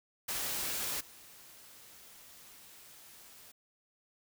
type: noise with level steps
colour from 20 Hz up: white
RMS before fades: -36 / -55 dBFS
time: 0.28-3.52 s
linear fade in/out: 10 ms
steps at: 1 s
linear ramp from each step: 10 ms
effects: none